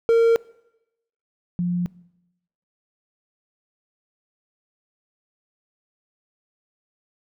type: tone pair in turn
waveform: triangle / sine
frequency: 460 / 176.33 Hz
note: A#4 / F3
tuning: -23 / +17 cents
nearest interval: octave + perfect fourth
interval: 1660 cents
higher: first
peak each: -11 / -20 dBFS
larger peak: first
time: 0.09-0.36 / 1.59-1.86 s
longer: neither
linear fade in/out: 0 ms
effects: noise-tail reverb RT60 0.9 s tail -22 dB re dry